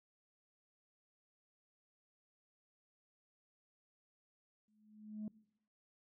sine tone with exponential growth, 213.2 Hz, G#3, 46 cents sharp, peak -36 dBFS, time 4.68-5.28 s, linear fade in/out 2 ms, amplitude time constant 130 ms, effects noise-tail reverb RT60 0.8 s tail -23 dB re dry + tanh soft clip ceiling -38 dBFS

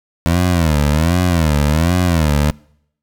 20% pulse tone with vibrato, 81 Hz, E2, 30 cents flat, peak -7 dBFS, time 0.26-2.51 s, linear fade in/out 0 ms, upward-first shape sine, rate 1.3 Hz, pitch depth 190 cents each way, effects noise-tail reverb RT60 0.7 s tail -25 dB re dry

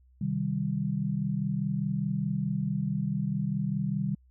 sine chord, C minor, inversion none, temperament equal, 130.81 / 155.56 / 196 Hz, C3 / Eb3 / G3, 0 / 0 / 0 cents, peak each -33 / -31 / -30 dBFS, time 0.21-4.15 s, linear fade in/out 5 ms, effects added 63 Hz sine -57 dBFS peak until 4.3 s

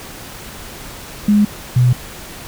sine tone pair in turn, 207.7 / 124.21 Hz, G#3 / B2, 0 / +10 cents, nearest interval major sixth, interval 890 cents, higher first, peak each -8 dBFS, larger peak neither, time 1.28-1.45 / 1.76-1.93 s, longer neither, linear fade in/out 5 ms, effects pink hiss -33 dBFS RMS until 2.47 s

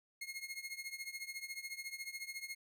sawtooth tone with tremolo, 2153 Hz, C7, 49 cents sharp, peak -36 dBFS, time 0.21-2.55 s, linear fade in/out 5 ms, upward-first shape triangle, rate 14 Hz, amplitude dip 90%, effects none

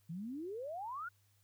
sine exponential sweep, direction up, 155.56 to 1480 Hz, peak -40 dBFS, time 0.09-1.09 s, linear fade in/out 10 ms, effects added 100 Hz sine -70 dBFS peak until 1.43 s + white hiss -75 dBFS RMS until 1.43 s

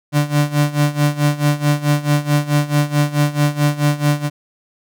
35% pulse tone with tremolo, 146.83 Hz, D3, in tune, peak -9 dBFS, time 0.12-4.3 s, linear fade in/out 50 ms, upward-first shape sine, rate 4.6 Hz, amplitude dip 85%, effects none

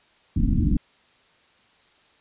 pink low-pass noise, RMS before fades -20 dBFS, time 0.36-0.77 s, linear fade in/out 5 ms, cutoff 310 Hz, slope 96 dB/octave, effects white hiss -59 dBFS RMS until 2.2 s + resampled to 8000 Hz

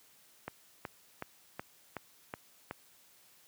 click train, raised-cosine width 0.5 ms, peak -23 dBFS, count 7, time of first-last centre 0.48-2.71 s, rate 2.69 Hz, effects white hiss -63 dBFS RMS until 3.47 s + high-pass 80 Hz 12 dB/octave

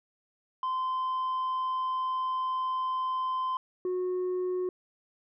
sine tone pair in turn, 1033 / 365.2 Hz, C6 / F#4, -22 / -23 cents, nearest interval octave + tritone, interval 1801 cents, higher first, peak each -25 dBFS, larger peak neither, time 0.63-3.57 / 3.85-4.69 s, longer first, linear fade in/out 2 ms, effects tanh soft clip ceiling -27 dBFS

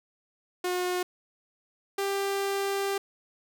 sawtooth tone pair in turn, 360.8 / 395.3 Hz, F#4 / G4, -44 / +15 cents, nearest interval major second, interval 159 cents, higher second, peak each -23 dBFS, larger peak neither, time 0.64-1.03 / 1.98-2.98 s, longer second, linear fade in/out 5 ms, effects none

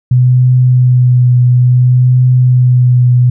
sine tone with vibrato, 125.2 Hz, B2, 24 cents sharp, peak -4 dBFS, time 0.11-3.3 s, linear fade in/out 5 ms, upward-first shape triangle, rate 0.58 Hz, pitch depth 22 cents each way, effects none

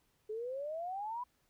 sine exponential sweep, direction up, 420 to 1006 Hz, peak -37 dBFS, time 0.29-1.24 s, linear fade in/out 10 ms, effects pink hiss -75 dBFS RMS until 1.49 s

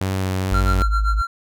sawtooth tone with vibrato, 94.5 Hz, F#2, 37 cents sharp, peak -16 dBFS, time 0.01-0.82 s, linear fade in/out 0 ms, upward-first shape sine, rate 2.2 Hz, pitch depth 17 cents each way
sine tone, 52.6 Hz, G#1, 23 cents sharp, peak -16 dBFS, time 0.51-1.22 s, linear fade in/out 10 ms
triangle tone with tremolo, 1371 Hz, F6, 32 cents flat, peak -17 dBFS, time 0.54-1.27 s, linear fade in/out 2 ms, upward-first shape sine, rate 7.7 Hz, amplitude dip 90%
effects none

